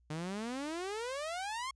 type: exponential sweep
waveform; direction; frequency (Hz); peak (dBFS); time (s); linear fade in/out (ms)
sawtooth; up; 148.7 to 1098; -33; 0.1-1.71; 5
effects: added 60 Hz sine -65 dBFS peak until 1.75 s + resampled to 22050 Hz